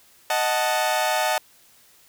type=chord; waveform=sawtooth; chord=D# diminished; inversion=none; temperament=equal; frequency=622.3 / 740 / 880 Hz; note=D#5 / F#5 / A5; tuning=0 / 0 / 0 cents; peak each=-21 dBFS; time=0.3-1.38 s; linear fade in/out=2 ms; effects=white hiss -55 dBFS RMS until 2.08 s